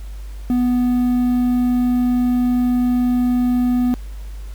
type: tone with quantisation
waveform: triangle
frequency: 246.9 Hz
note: B3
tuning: in tune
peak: -12 dBFS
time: 0.5-3.94 s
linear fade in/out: 0 ms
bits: 7
effects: added 50 Hz sine -28 dBFS peak until 4.54 s + pink hiss -48 dBFS RMS until 4.54 s